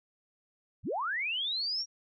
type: linear sweep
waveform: sine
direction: up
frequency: 44 to 5710 Hz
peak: -30 dBFS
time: 0.83-1.86 s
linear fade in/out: 50 ms
effects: none